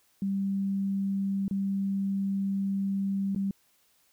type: tone with dropouts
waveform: sine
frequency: 196 Hz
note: G3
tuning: in tune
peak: -26 dBFS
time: 0.22-3.51 s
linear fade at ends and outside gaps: 2 ms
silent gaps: 1.481-1.51 / 3.349-3.36 s
effects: white hiss -67 dBFS RMS until 4.12 s